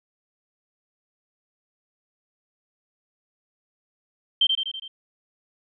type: tone with echo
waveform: sine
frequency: 3136 Hz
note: G7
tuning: in tune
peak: -15 dBFS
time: 4.41-4.47 s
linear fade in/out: 5 ms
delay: 82 ms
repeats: 5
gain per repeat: -4 dB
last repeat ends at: 4.88 s
effects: none